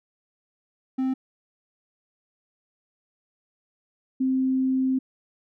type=tone pair in turn; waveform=triangle / sine; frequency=261.6 / 261.6 Hz; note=C4 / C4; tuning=0 / 0 cents; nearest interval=unison; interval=0 cents; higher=neither; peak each=-20 dBFS; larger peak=neither; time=0.98-1.14 / 4.2-4.99 s; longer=second; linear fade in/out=10 ms; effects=none